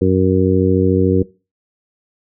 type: harmonic tone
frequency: 93.6 Hz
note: F#2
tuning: 20 cents sharp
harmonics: 1 / 2 / 3 / 4 / 5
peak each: -17 / -17 / -17 / -17 / -17 dBFS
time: 0.01-1.23 s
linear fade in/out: 10 ms
effects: noise-tail reverb RT60 0.3 s tail -21 dB re dry